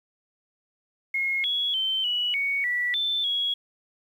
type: tone with pitch steps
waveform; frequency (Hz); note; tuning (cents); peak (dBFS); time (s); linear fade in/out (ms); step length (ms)
sine; 2158 / 3355 / 3097 / 2938 / 2231 / 1955 / 3536 / 3329; C#7 / G#7 / G7 / F#7 / C#7 / B6 / A7 / G#7; -47 / +17 / -22 / -13 / +11 / -18 / +8 / +3; -23; 1.14-3.54; 5; 300
effects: 9-bit